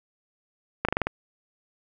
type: slowing click train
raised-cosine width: 0.5 ms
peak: -8 dBFS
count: 6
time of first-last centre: 0.85-1.07 s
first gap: 36 ms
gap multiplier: 1.1
effects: none

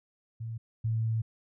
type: tone pair in turn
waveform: sine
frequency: 113.6 / 112.17 Hz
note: A#2 / A2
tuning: -44 / +34 cents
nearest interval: unison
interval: 22 cents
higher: first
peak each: -34 / -26 dBFS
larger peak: second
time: 0.4-0.58 / 0.84-1.22 s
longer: second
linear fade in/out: 10 ms
effects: none

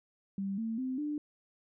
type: tone with pitch steps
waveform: sine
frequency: 196 / 225.1 / 258.6 / 297.1 Hz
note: G3 / A3 / C4 / D4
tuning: 0 / +40 / -20 / +20 cents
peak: -32 dBFS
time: 0.38-1.18 s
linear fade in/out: 2 ms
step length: 200 ms
effects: none

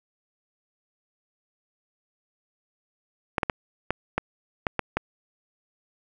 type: clicks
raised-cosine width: 0.5 ms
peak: -8 dBFS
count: 8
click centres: 3.382 / 3.432 / 3.498 / 3.906 / 4.18 / 4.668 / 4.793 / 4.97 s
effects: none

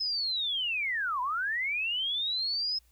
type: linear two-way sweep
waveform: sine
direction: down then up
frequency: 5170 to 960 to 5170 Hz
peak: -28 dBFS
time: 0-2.79 s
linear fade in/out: 10 ms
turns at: 1.21 s
effects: added 60 Hz sine -62 dBFS peak until 2.91 s + white hiss -69 dBFS RMS until 2.91 s

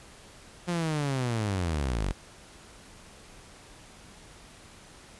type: linear sweep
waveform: sawtooth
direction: down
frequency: 178.3 to 41.42 Hz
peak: -23 dBFS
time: 0.67-2.13 s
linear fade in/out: 20 ms
effects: pink hiss -51 dBFS RMS until 5.19 s + resampled to 24000 Hz

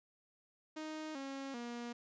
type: tone with pitch steps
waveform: sawtooth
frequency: 311.1 / 272.4 / 238.5 Hz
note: D#4 / C#4 / A#3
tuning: 0 / -30 / +40 cents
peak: -38 dBFS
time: 0.76-1.93 s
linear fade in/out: 10 ms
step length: 390 ms
effects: resampled to 16000 Hz

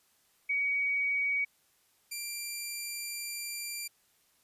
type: tone pair in turn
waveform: sine / 10% pulse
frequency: 2257 / 2368 Hz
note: C#7 / D7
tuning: +31 / +14 cents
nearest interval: minor second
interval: 83 cents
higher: second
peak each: -27 dBFS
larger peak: neither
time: 0.49-1.45 / 2.11-3.88 s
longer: second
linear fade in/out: 10 ms
effects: white hiss -69 dBFS RMS until 4.43 s + resampled to 32000 Hz

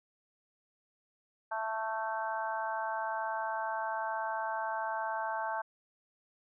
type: harmonic tone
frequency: 221.1 Hz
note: A3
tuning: 9 cents sharp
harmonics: 3 / 4 / 5 / 6 / 7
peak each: -39 / -35 / -41 / -46 / -40 dBFS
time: 1.51-5.62 s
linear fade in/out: 10 ms
effects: none

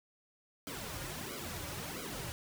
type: noise with flanger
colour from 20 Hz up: pink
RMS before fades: -42 dBFS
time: 0.67-2.32 s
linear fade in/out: 0 ms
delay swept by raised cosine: 1.1 to 4.6 ms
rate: 1.5 Hz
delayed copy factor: -1
effects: none

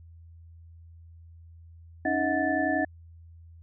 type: tone cluster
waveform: sine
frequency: 281.6 / 312.3 / 636 / 728 / 1754 Hz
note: C#4 / D#4 / D#5 / F#5 / A6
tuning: +27 / +7 / +38 / -28 / -6 cents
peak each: -30 dBFS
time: 2.05-2.85 s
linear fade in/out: 5 ms
effects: added 83 Hz sine -47 dBFS peak until 3.62 s

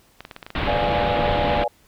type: clicks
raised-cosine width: 0.3 ms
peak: -19 dBFS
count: 11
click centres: 0.206 / 0.251 / 0.312 / 0.364 / 0.428 / 0.465 / 0.504 / 0.591 / 0.841 / 0.918 / 0.955 s
type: low-pass noise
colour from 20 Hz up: pink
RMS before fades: -24 dBFS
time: 0.55-1.64 s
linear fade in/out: 2 ms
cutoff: 3800 Hz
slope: 48 dB/octave
type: chord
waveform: sine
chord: B diminished seventh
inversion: none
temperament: equal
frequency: 493.9 / 587.3 / 698.5 / 830.6 Hz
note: B4 / D5 / F5 / Ab5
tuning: 0 / 0 / 0 / 0 cents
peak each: -29 / -24 / -28 / -24 dBFS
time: 0.67-1.68 s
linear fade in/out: 5 ms
effects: pink hiss -57 dBFS RMS until 1.87 s

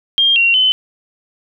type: tone with pitch steps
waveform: sine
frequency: 3209 / 2749 / 3040 Hz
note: G7 / F7 / F#7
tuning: +40 / -28 / +46 cents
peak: -9 dBFS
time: 0.18-0.72 s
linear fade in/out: 0 ms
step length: 180 ms
effects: none

